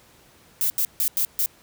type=noise bursts at uneven times; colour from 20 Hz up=violet; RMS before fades=-22 dBFS; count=5; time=0.61-0.7 / 0.78-0.85 / 1-1.08 / 1.17-1.25 / 1.39-1.46 s; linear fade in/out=0 ms; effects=pink hiss -54 dBFS RMS until 1.62 s + high-pass 60 Hz 12 dB/octave